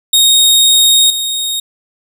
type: tone with level steps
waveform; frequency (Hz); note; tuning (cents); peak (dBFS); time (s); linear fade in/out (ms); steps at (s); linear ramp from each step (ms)
sawtooth; 3729; A#7; 0; -3 / -12; 0.13-1.6; 5; 1.1; 2
effects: none